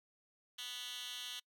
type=tone with high-pass filter; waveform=10% pulse; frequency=246.9 Hz; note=B3; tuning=in tune; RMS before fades=-45 dBFS; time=0.58-1.4 s; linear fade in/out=10 ms; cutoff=2900 Hz; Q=3.9; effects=noise-tail reverb RT60 0.1 s tail -25 dB re dry